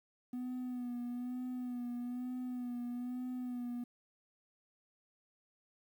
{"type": "tone with vibrato", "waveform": "triangle", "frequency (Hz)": 246.9, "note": "B3", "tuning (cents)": 0, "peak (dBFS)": -35, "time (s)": [0.33, 3.84], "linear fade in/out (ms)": 5, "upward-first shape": "sine", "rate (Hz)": 1.1, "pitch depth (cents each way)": 36, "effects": ["tanh soft clip ceiling -31 dBFS", "11-bit"]}